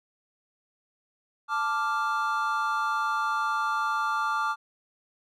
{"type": "chord", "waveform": "triangle", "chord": "D minor", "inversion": "second", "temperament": "equal", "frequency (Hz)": [880, 1174.7, 1396.9], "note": ["A5", "D6", "F6"], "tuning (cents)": [0, 0, 0], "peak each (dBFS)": [-29, -26, -28], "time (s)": [1.48, 4.56], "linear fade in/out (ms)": 50, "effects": []}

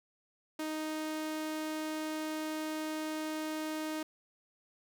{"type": "tone", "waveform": "sawtooth", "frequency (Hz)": 311.1, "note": "D#4", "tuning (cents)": 0, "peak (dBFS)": -31, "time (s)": [0.59, 4.03], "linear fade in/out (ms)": 5, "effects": []}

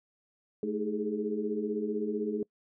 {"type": "tone cluster", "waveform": "sine", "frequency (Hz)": [216.1, 314.3, 406.6, 422.3], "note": ["A3", "D#4", "G#4", "G#4"], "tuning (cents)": [-31, 18, -37, 29], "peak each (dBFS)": [-34, -37, -36, -34], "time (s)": [0.63, 2.43], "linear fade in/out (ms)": 2, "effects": ["noise-tail reverb RT60 0.1 s tail -26 dB re dry"]}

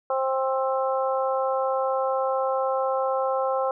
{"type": "harmonic tone", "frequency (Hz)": 264.4, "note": "C4", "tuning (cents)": 18, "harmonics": [2, 3, 4, 5], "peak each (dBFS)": [-24, -28, -30, -32], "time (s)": [0.1, 3.71], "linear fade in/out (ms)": 2, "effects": []}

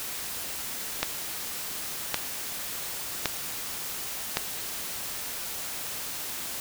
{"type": "click train", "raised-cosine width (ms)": 0.2, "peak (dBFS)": -6, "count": 4, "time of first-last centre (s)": [1.03, 4.371], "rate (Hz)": 0.898, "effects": ["white hiss -35 dBFS RMS until 6.6 s"]}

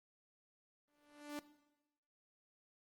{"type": "tone with exponential growth", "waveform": "sawtooth", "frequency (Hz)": 293.7, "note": "D4", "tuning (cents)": 0, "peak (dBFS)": -36, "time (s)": [0.88, 1.39], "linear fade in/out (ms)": 1, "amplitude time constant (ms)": 110, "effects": ["noise-tail reverb RT60 1.0 s tail -17 dB re dry", "Opus 24 kbps"]}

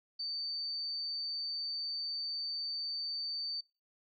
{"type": "tone", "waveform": "sine", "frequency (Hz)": 4578, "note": "D8", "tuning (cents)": -45, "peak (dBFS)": -35, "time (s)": [0.19, 3.61], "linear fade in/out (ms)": 10, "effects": ["noise-tail reverb RT60 0.4 s tail -25 dB re dry", "MP3 48 kbps"]}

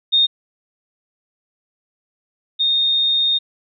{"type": "tone pair in turn", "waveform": "sine", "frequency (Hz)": [3682, 3682], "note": ["A#7", "A#7"], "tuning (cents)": [-22, -22], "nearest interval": "unison", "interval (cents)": 0, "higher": "neither", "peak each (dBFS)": [-11, -14], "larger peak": "first", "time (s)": [[0.12, 0.27], [2.59, 3.39]], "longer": "second", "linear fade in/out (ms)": 20, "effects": []}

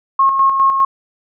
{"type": "tone with tremolo", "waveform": "sine", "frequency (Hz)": 1083, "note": "C#6", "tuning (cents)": -41, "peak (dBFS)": -8, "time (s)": [0.19, 0.85], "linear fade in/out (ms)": 5, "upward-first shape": "square", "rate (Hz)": 4.9, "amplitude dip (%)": 45, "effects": []}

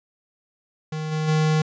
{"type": "tone with level steps", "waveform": "square", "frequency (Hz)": 155.56, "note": "D#3", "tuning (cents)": 0, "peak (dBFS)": [-27, -23, -18], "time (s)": [0.92, 1.62], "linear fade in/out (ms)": 5, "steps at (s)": [1.11, 1.27], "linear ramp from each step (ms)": 20, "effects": ["resampled to 16000 Hz"]}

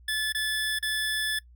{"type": "tone with dropouts", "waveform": "25% pulse", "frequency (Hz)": 1732, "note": "A6", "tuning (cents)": -28, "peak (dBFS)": -22, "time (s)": [0.08, 1.39], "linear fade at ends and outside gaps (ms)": 5, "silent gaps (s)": [[0.324, 0.347], [0.789, 0.826]], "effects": ["noise-tail reverb RT60 0.1 s tail -21 dB re dry", "added 60 Hz sine -50 dBFS peak until 1.55 s"]}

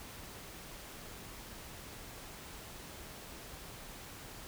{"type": "silence", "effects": ["pink hiss -49 dBFS RMS until 4.47 s"]}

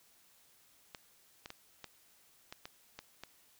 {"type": "clicks", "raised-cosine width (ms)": 0.2, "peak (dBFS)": -27, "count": 8, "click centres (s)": [0.948, 1.459, 1.504, 1.843, 2.525, 2.655, 2.99, 3.236], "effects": ["white hiss -66 dBFS RMS until 3.59 s"]}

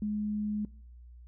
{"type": "tone", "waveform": "sine", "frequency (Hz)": 210, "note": "G#3", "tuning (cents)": 19, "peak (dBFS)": -29, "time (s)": [0.02, 0.65], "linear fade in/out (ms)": 2, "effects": ["noise-tail reverb RT60 0.6 s tail -23 dB re dry", "added 60 Hz sine -48 dBFS peak until 1.27 s"]}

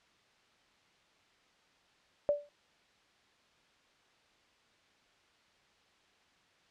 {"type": "tone with exponential decay", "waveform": "sine", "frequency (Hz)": 582, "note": "D5", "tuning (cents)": -16, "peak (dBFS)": -22, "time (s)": [2.29, 2.49], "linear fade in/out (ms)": 0, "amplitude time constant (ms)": 43, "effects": ["white hiss -67 dBFS RMS until 6.7 s", "low-pass 4000 Hz 12 dB/octave"]}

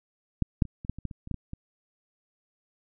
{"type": "clicks", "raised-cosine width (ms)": 5, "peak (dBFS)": [-11, -8, -29, -27, -15, -27, -19, -28, -28, -18, -22, -24], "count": 12, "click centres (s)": [0.423, 0.622, 0.653, 0.849, 0.896, 0.986, 1.053, 1.112, 1.274, 1.313, 1.343, 1.534], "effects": []}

